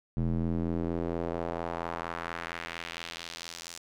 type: tone with band-pass filter sweep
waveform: square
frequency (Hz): 42.16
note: E1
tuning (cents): +40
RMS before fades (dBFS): -34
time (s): 0.17-3.78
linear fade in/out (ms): 0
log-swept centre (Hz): 160 to 6700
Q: 1.3
effects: none